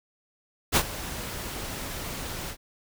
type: noise with ADSR envelope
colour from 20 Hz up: pink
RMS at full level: -18 dBFS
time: 0.72-2.57 s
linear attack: 42 ms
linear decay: 63 ms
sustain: -17 dB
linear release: 76 ms
effects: none